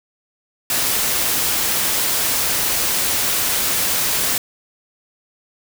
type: noise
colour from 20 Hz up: white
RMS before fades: -19 dBFS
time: 0.7-4.38 s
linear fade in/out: 2 ms
effects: none